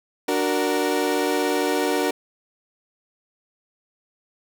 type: chord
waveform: 30% pulse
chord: D augmented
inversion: none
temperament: equal with one note detuned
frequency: 293.7 / 371.3 / 466.2 Hz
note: D4 / F#4 / A#4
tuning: 0 / +6 / 0 cents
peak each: -22 dBFS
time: 0.28-2.11 s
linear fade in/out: 5 ms
effects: none